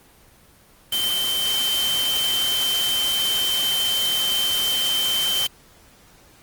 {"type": "tone in noise", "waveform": "sine", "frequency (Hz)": 3101, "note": "G7", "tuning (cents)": -19, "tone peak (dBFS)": -20, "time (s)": [0.92, 5.47], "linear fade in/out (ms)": 5, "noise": "white", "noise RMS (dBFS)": -27, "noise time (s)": [0.92, 5.47], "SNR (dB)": 4, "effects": ["pink hiss -52 dBFS RMS until 6.42 s", "Opus 24 kbps"]}